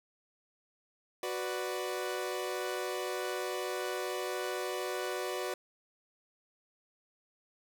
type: chord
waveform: sawtooth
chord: B minor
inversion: second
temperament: equal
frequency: 370 / 493.9 / 587.3 Hz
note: F#4 / B4 / D5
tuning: 0 / 0 / 0 cents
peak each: -33 / -35 / -36 dBFS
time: 1.23-5.54 s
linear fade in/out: 2 ms
effects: 11-bit